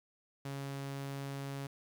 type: tone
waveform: sawtooth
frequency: 138.4 Hz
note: C#3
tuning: 2 cents flat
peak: -35 dBFS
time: 0.45-1.67 s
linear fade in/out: 5 ms
effects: 11-bit